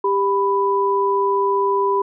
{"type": "tone pair together", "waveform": "sine", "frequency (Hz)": [396.1, 991.5], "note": ["G4", "B5"], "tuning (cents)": [18, 7], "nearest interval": "octave + major third", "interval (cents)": 1589, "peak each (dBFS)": -18, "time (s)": [0.04, 2.02], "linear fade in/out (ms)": 5, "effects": []}